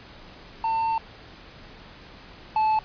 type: tone pair in turn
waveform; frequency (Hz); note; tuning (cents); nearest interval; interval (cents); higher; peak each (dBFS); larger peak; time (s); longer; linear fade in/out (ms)
triangle; 899 / 869.9; A5 / A5; +37 / -20; minor second; 57; first; -20 / -17; second; 0.64-0.98 / 2.56-2.79; first; 2
effects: pink hiss -46 dBFS RMS until 2.84 s + resampled to 11025 Hz